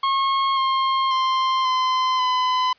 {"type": "tone with pitch steps", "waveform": "45% pulse", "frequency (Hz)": [1085, 1066.4, 1048, 1030, 1012.3], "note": ["C#6", "C6", "C6", "C6", "B5"], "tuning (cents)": [-37, 33, 2, -28, 42], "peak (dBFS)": -18, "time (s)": [0.03, 2.73], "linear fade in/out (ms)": 5, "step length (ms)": 540, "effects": ["white hiss -57 dBFS RMS until 2.78 s", "resampled to 11025 Hz"]}